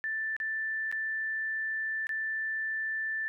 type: tone with dropouts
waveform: sine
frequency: 1766 Hz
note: A6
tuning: 6 cents sharp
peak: -30 dBFS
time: 0.04-3.28 s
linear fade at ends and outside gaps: 0 ms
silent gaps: 0.365-0.401 / 0.915-0.925 / 2.069-2.092 s
effects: none